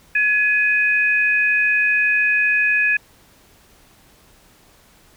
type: tone pair together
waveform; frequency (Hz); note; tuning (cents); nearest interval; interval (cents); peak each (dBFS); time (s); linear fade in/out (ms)
sine; 1694.6 / 2502; G#6 / D#7; +34 / +9; perfect fifth; 675; -17; 0.15-2.97; 5
effects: pink hiss -52 dBFS RMS until 5.16 s